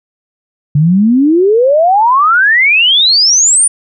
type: exponential sweep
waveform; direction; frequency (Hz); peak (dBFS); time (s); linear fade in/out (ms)
sine; up; 141.5 to 9580; -5; 0.75-3.68; 5
effects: none